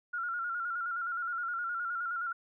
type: tone with vibrato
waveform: sine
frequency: 1396.9 Hz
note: F6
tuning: in tune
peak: -32 dBFS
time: 0.13-2.33 s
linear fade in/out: 10 ms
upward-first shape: square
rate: 9.6 Hz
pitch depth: 49 cents each way
effects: none